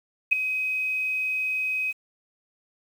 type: tone with ADSR envelope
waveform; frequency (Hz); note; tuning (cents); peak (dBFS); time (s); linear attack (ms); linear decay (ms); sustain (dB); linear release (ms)
sine; 2526; D#7; +26; -12; 0.31-1.93; 19; 3; -12; 28
effects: 8-bit